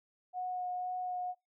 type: tone with vibrato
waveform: sine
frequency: 728 Hz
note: F#5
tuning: 28 cents flat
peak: -34 dBFS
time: 0.33-1.35 s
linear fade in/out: 50 ms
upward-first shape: sine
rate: 2 Hz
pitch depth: 11 cents each way
effects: noise-tail reverb RT60 0.2 s tail -25 dB re dry